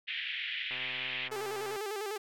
white band-pass noise, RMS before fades -37 dBFS, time 0.07-1.29 s, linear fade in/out 20 ms, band 1800 to 3300 Hz, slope 48 dB/octave
click train, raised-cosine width 0.5 ms, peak -32 dBFS, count 136, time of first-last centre 0.71-1.765 s, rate 128 Hz
sawtooth tone with vibrato, 412.7 Hz, G#4, 11 cents flat, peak -31 dBFS, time 1.31-2.18 s, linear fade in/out 10 ms, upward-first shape square, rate 10 Hz, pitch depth 74 cents each way
effects none

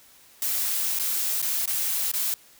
blue noise with dropouts, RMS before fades -26 dBFS, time 0.42-2.34 s, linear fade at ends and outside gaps 1 ms, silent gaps 0.989-0.996 / 1.417-1.426 / 1.657-1.676 / 2.116-2.137 s, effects white hiss -54 dBFS RMS until 2.59 s

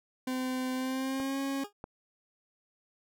40% pulse tone with pitch glide, 256.8 to 273.6 Hz, C4 to C#4, -32 to -23 cents, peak -30 dBFS, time 0.27-1.64 s, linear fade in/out 5 ms, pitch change +109 cents, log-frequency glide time 0.74-1.4 s
clicks, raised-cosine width 1 ms, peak -26 dBFS, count 2, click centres 1.201 / 1.841 s
20% pulse tone with exponential decay, 409.6 Hz, G#4, 24 cents flat, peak -32 dBFS, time 1.64-1.73 s, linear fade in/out 5 ms, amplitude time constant 18 ms
effects none

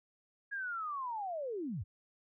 sine linear sweep, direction down, 1661.2 to 69.3 Hz, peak -36 dBFS, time 0.51-1.84 s, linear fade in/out 20 ms, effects none

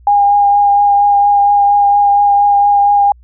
sine tone with vibrato, 812 Hz, G#5, 39 cents flat, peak -6 dBFS, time 0.07-3.12 s, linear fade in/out 2 ms, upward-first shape triangle, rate 4.3 Hz, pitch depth 16 cents each way, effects added 60 Hz sine -39 dBFS peak until 3.23 s

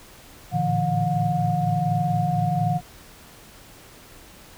sine tone cluster, 110.5 / 114.7 / 146.6 / 167.9 / 719 Hz, A2 / A#2 / D3 / E3 / F#5, +8 / -28 / -3 / +32 / -50 cents, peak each -32 / -29 / -25 / -25 / -24 dBFS, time 0.51-2.81 s, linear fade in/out 50 ms, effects pink hiss -47 dBFS RMS until 4.57 s

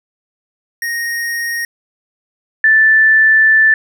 square / sine tone pair in turn, 1864.7 / 1760.4 Hz, A#6 / A6, 0 / 0 cents, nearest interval minor second, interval 100 cents, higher first, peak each -18 / -6 dBFS, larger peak second, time 0.82-1.65 / 2.64-3.74 s, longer second, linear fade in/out 2 ms, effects none

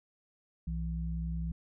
sine tone pair together, 62 / 165.52 Hz, B1 / E3, +7 / +7 cents, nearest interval octave + perfect fourth, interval 1700 cents, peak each -34 / -36 dBFS, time 0.67-1.52 s, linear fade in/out 5 ms, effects none

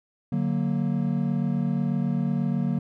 triangle chord, D augmented, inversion none, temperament equal, 146.83 / 185 / 233.1 Hz, D3 / F#3 / A#3, 0 / 0 / 0 cents, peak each -25 dBFS, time 0.32-2.79 s, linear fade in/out 5 ms, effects none

